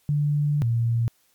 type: tone pair in turn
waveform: sine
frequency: 146.83 / 116.54 Hz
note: D3 / A#2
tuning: 0 / 0 cents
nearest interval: major third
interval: 400 cents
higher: first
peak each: -19 dBFS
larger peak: neither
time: 0.09-0.62 / 0.62-1.08 s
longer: first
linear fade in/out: 0 ms
effects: white hiss -64 dBFS RMS until 1.34 s + MP3 96 kbps